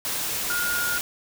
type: tone in noise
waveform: sine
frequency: 1426 Hz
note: F6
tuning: 36 cents sharp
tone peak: -25 dBFS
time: 0.5-0.98 s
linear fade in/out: 0 ms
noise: white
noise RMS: -28 dBFS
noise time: 0.05-1.01 s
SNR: 0 dB
effects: none